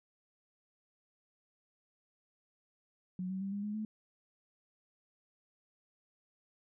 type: tone with pitch steps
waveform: sine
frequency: 183.5 / 189.53 / 195.76 / 202.2 / 208.8 / 215.7 Hz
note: F#3 / F#3 / G3 / G#3 / G#3 / A3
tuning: -14 / +42 / -2 / -46 / +10 / -34 cents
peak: -35 dBFS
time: 3.19-3.85 s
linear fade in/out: 2 ms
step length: 110 ms
effects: none